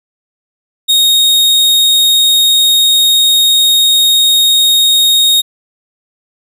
40% pulse tone, 3729 Hz, A#7, in tune, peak -5 dBFS, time 0.88-5.42 s, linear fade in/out 20 ms, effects none

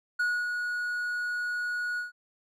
triangle tone with ADSR envelope, 1456 Hz, F#6, 28 cents flat, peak -22 dBFS, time 0.19-2.12 s, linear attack 10 ms, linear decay 260 ms, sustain -5 dB, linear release 140 ms, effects none

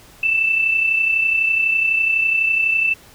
sine tone pair together, 2622 / 2654 Hz, E7 / E7, -10 / +11 cents, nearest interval unison, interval 21 cents, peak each -24 / -15 dBFS, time 0.23-2.94 s, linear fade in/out 5 ms, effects pink hiss -46 dBFS RMS until 3.14 s

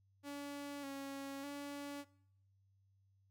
sawtooth tone with vibrato, 280.3 Hz, C#4, 19 cents sharp, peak -40 dBFS, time 0.23-2.05 s, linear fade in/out 50 ms, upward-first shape square, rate 0.83 Hz, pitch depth 30 cents each way, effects noise-tail reverb RT60 0.7 s tail -21 dB re dry + added 97 Hz sine -70 dBFS peak until 3.3 s

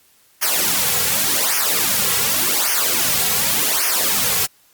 white noise with flanger, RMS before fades -18 dBFS, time 0.41-4.47 s, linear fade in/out 20 ms, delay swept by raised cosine 0.25 to 3.35 ms, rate 0.87 Hz, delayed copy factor -0.85, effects white hiss -55 dBFS RMS until 4.73 s + Opus 48 kbps

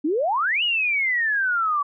sine exponential two-way sweep, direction up then down, 280 to 2960 to 1129 Hz, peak -19 dBFS, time 0.04-1.83 s, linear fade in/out 10 ms, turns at 0.63 s, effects none

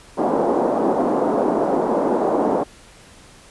pink band-pass noise, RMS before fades -19 dBFS, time 0.17-2.64 s, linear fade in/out 20 ms, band 250 to 870 Hz, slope 24 dB/octave, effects pink hiss -46 dBFS RMS until 3.5 s + resampled to 24000 Hz

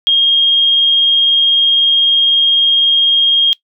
sine tone with vibrato, 3238 Hz, G#7, 45 cents flat, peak -7 dBFS, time 0.07-3.53 s, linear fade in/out 0 ms, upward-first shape triangle, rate 20 Hz, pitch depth 15 cents each way, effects noise-tail reverb RT60 0.1 s tail -21 dB re dry

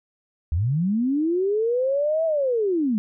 sine linear two-way sweep, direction up then down, 71 to 659.3 to 201.1 Hz, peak -19 dBFS, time 0.52-2.98 s, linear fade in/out 0 ms, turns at 2.25 s, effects none

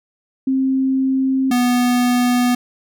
sine / square tone pair in turn, 265 / 245.9 Hz, C4 / B3, +22 / -7 cents, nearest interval minor second, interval 129 cents, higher first, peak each -14 dBFS, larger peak neither, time 0.47-1.51 / 1.51-2.55 s, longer neither, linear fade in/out 5 ms, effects none

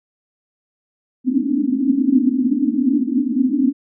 pink band-pass noise, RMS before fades -17 dBFS, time 1.24-3.73 s, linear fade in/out 50 ms, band 240 to 290 Hz, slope 96 dB/octave, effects none

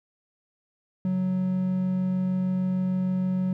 triangle tone pair together, 138.82 / 185.3 Hz, C#3 / F#3, +3 / +3 cents, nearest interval perfect fourth, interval 500 cents, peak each -33 / -21 dBFS, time 1.05-3.53 s, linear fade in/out 2 ms, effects none

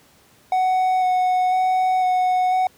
triangle tone with vibrato, 740 Hz, F#5, in tune, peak -14 dBFS, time 0.52-2.67 s, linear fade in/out 2 ms, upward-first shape square, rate 1 Hz, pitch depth 10 cents each way, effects pink hiss -54 dBFS RMS until 2.77 s + high-pass 80 Hz 12 dB/octave

